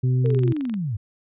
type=harmonic tone; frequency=127.2 Hz; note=C3; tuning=48 cents flat; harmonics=1 / 2 / 3; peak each=-17 / -32 / -34 dBFS; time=0.03-0.53 s; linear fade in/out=10 ms
type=linear sweep; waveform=sine; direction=down; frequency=470 to 92.5 Hz; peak=-23 dBFS; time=0.24-0.97 s; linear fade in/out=10 ms
type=click train; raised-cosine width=0.2 ms; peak=-22 dBFS; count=12; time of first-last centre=0.26-0.74 s; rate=22.9 Hz
effects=resampled to 8000 Hz